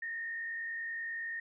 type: tone with frequency modulation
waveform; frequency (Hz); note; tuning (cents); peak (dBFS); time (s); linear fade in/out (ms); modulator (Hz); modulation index
sine; 1840; A#6; -23; -36; 0.02-1.4; 5; 49.5; 0.72
effects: none